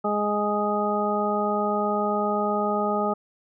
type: harmonic tone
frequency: 207.7 Hz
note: G#3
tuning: in tune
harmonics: 1 / 2 / 3 / 4 / 6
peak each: -28 / -28 / -28 / -28 / -28 dBFS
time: 0.04-3.14 s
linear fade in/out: 10 ms
effects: none